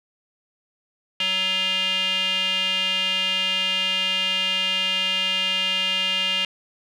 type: tone with band-pass filter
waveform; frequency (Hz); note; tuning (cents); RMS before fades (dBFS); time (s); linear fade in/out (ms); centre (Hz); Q
square; 187.9; F#3; +27; -23; 1.2-6.45; 2; 2900; 7.8
effects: none